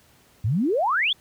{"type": "exponential sweep", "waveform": "sine", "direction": "up", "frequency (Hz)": [93.6, 3596], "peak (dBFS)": -19, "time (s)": [0.44, 1.13], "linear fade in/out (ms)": 5, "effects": ["pink hiss -57 dBFS RMS until 1.2 s", "high-pass 60 Hz 12 dB/octave"]}